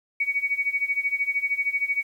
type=tone with tremolo; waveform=sine; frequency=2250 Hz; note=C#7; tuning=25 cents sharp; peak=-19 dBFS; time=0.2-2.03 s; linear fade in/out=5 ms; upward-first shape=sine; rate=13 Hz; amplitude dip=85%; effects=9-bit